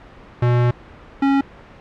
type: tone pair in turn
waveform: square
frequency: 121.5 / 275.2 Hz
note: B2 / C#4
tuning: -28 / -12 cents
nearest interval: octave + major second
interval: 1416 cents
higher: second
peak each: -14 dBFS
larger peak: neither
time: 0.42-0.71 / 1.22-1.41 s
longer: first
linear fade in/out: 5 ms
effects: pink hiss -42 dBFS RMS until 1.8 s + low-pass 2000 Hz 12 dB/octave